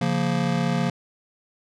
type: chord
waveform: square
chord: Bb minor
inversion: first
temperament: just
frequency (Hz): 139.85 / 174.81 / 233.1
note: Db3 / F3 / Bb3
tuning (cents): +16 / +2 / 0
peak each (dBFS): -27 / -25 / -27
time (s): 0.01-0.9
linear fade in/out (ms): 5
effects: low-pass 6000 Hz 12 dB/octave